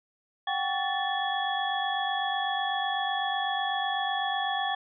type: tone cluster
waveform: sine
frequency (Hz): 742 / 790 / 1127 / 1755 / 3352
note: F#5 / G5 / C#6 / A6 / G#7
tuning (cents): +5 / +13 / +28 / -5 / +15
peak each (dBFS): -34 / -30 / -37 / -33 / -34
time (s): 0.47-4.75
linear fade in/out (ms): 5
effects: none